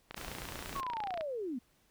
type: click train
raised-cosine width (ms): 0.3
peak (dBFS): -25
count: 33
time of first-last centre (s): 0.11-1.21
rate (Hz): 29.1
type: noise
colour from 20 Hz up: pink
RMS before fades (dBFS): -45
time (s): 0.16-0.81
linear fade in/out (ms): 10
type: linear sweep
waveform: sine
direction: down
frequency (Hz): 1132 to 224.2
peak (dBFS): -35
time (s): 0.75-1.59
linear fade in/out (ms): 10
effects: pink hiss -70 dBFS RMS until 1.9 s